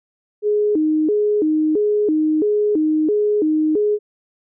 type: tone with vibrato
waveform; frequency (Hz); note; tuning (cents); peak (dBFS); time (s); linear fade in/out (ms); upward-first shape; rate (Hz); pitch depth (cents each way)
sine; 360; F#4; -47; -14; 0.42-3.99; 50; square; 1.5; 260
effects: none